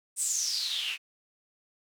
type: noise with band-pass filter sweep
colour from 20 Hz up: white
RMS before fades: -31 dBFS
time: 0.16-0.98 s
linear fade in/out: 50 ms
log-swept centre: 8800 to 2500 Hz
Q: 7.7
effects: none